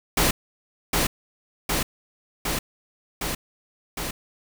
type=noise with echo; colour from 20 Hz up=pink; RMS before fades=-20 dBFS; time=0.17-0.31 s; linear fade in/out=5 ms; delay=760 ms; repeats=5; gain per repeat=-2 dB; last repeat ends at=4.11 s; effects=none